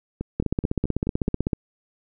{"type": "two click trains", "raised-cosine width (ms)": 3, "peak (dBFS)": [-9, -15], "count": [19, 6], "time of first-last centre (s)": [[0.4, 1.532], [0.21, 1.285]], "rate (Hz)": [15.9, 4.65], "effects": []}